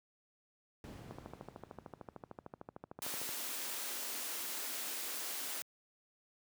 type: noise with exponential decay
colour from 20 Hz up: brown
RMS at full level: -42 dBFS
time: 0.84-3.47 s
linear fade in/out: 1 ms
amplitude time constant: 570 ms
type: click train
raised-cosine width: 1 ms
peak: -31 dBFS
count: 30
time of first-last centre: 1.11-3.29 s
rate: 13.3 Hz
type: high-pass noise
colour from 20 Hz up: white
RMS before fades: -41 dBFS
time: 3.02-5.62 s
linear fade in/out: 0 ms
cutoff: 220 Hz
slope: 48 dB/octave
effects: high-pass 100 Hz 12 dB/octave